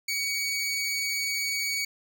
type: tone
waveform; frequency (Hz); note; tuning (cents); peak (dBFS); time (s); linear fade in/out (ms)
20% pulse; 2252; C#7; +27; -22; 0.08-1.85; 5
effects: none